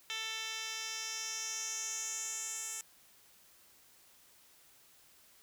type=tone with band-pass filter sweep; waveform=10% pulse; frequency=443.1 Hz; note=A4; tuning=12 cents sharp; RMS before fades=-40 dBFS; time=0.1-2.81 s; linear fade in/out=0 ms; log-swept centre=3900 to 8200 Hz; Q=3.4; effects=white hiss -63 dBFS RMS until 5.42 s